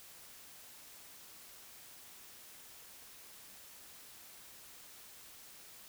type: silence
effects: white hiss -55 dBFS RMS until 5.88 s